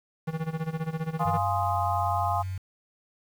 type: tone with tremolo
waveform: square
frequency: 160.5 Hz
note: E3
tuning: 46 cents flat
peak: -26 dBFS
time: 0.27-1.38 s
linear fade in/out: 10 ms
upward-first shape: sine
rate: 15 Hz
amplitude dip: 90%
type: chord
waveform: sine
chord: F minor seventh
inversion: none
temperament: equal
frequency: 698.5 / 830.6 / 1046.5 / 1244.5 Hz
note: F5 / Ab5 / C6 / Eb6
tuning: 0 / 0 / 0 / 0 cents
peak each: -29 / -29 / -30 / -32 dBFS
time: 1.19-2.43 s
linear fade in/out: 20 ms
type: tone with pitch glide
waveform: sine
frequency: 98 to 94.06 Hz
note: G2 to F#2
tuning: 0 to +29 cents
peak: -30 dBFS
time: 1.25-2.58 s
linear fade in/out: 5 ms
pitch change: -71 cents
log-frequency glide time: 1.49-1.8 s
effects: low-pass 2000 Hz 12 dB/octave + 8-bit